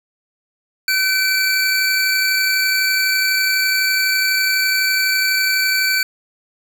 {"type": "tone cluster", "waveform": "square", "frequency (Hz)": [1521, 2324, 4531], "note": ["F#6", "D7", "C#8"], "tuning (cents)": [47, -19, 37], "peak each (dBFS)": -20, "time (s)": [0.88, 6.03], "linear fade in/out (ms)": 2, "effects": []}